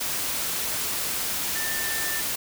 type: tone in noise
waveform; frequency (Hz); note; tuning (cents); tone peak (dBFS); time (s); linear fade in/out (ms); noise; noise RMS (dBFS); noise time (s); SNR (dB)
sine; 1785; A6; +24; -31; 1.55-2.21; 10; white; -28; 0-2.36; -6
effects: none